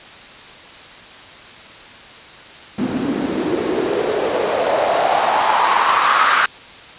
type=noise with band-pass filter sweep; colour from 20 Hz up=white; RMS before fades=-17 dBFS; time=2.78-6.46 s; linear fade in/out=5 ms; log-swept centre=230 to 1400 Hz; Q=4; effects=white hiss -38 dBFS RMS until 6.98 s + resampled to 8000 Hz